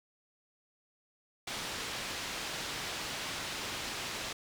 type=low-pass noise; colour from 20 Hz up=white; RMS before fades=-39 dBFS; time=1.47-4.33 s; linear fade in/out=5 ms; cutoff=4600 Hz; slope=12 dB/octave; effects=none